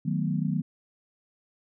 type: chord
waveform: sine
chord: B dominant seventh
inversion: first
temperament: equal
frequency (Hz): 155.56 / 185 / 220 / 246.9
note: D#3 / F#3 / A3 / B3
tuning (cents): 0 / 0 / 0 / 0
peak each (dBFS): -28 / -29 / -33 / -33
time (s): 0.05-0.62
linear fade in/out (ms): 10
effects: none